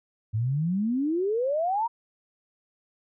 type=exponential sweep; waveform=sine; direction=up; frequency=103.83 to 962 Hz; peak=-23 dBFS; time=0.33-1.88 s; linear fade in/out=20 ms; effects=none